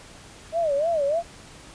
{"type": "tone with vibrato", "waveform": "sine", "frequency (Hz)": 616, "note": "D#5", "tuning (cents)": -17, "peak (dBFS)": -20, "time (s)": [0.52, 1.23], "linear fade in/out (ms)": 50, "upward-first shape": "sine", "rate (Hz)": 3.3, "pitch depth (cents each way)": 180, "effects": ["pink hiss -46 dBFS RMS until 1.74 s", "resampled to 22050 Hz"]}